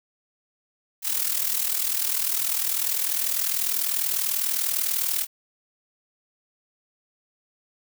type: noise with amplitude modulation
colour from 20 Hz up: blue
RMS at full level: -22 dBFS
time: 1.02-5.27 s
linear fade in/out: 50 ms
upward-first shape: sine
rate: 40.1 Hz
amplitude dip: 70%
effects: none